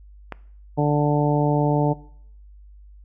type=click; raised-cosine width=0.5 ms; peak=-15 dBFS; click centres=0.323 s
type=harmonic tone; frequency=147.2 Hz; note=D3; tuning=4 cents sharp; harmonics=1 / 2 / 3 / 4 / 5 / 6; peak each=-20 / -23 / -25 / -26 / -27 / -28 dBFS; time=0.77-1.94 s; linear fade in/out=20 ms
effects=noise-tail reverb RT60 0.6 s tail -20 dB re dry + added 50 Hz sine -43 dBFS peak until 3.04 s